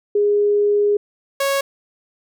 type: tone pair in turn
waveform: sine / sawtooth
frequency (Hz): 411.9 / 552.2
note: G#4 / C#5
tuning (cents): -14 / -7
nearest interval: perfect fourth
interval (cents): 507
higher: second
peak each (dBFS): -13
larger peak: neither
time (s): 0.15-0.97 / 1.4-1.61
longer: first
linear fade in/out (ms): 5
effects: none